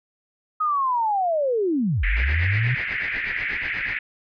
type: linear two-way sweep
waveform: sine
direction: down then up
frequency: 1269 to 41.68 to 129.1 Hz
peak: -19 dBFS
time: 0.6-2.75 s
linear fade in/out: 10 ms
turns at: 2.05 s
type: band-pass noise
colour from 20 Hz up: white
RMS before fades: -27 dBFS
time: 2.03-3.99 s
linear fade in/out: 5 ms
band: 1700 to 2300 Hz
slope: 48 dB/octave
type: noise with tremolo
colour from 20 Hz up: pink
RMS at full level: -36 dBFS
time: 2.16-3.98 s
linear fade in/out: 10 ms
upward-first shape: triangle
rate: 8.2 Hz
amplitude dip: 95%
effects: resampled to 11025 Hz